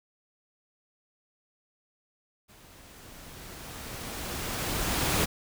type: noise with level ramp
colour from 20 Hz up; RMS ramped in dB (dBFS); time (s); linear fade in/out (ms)
pink; -55 to -25; 2.48-5.26; 20
effects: none